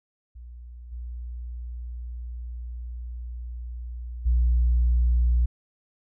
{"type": "tone with level steps", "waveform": "sine", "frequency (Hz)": 59.9, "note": "A#1", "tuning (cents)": 48, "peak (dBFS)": [-39, -32, -16], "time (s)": [0.35, 5.46], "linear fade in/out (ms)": 10, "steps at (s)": [0.91, 4.25], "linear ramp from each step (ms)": 20, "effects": ["tanh soft clip ceiling -15 dBFS"]}